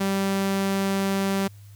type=tone; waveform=sawtooth; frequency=195.2 Hz; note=G3; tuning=7 cents flat; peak=-18 dBFS; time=0-1.48 s; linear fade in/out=10 ms; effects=added 102 Hz sine -43 dBFS peak until 1.75 s + white hiss -58 dBFS RMS until 1.75 s